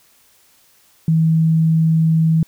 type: tone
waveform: sine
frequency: 161.2 Hz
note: E3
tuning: 38 cents flat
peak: -11 dBFS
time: 1.08-2.43 s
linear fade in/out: 2 ms
effects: white hiss -54 dBFS RMS until 2.47 s